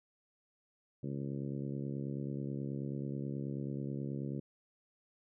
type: harmonic tone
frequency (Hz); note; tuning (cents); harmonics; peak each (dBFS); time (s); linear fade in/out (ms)
69.3; C#2; 0; 2 / 3 / 4 / 5 / 6 / 7 / 8; -39 / -42 / -44 / -46 / -51 / -52 / -56; 1.03-4.4; 5
effects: none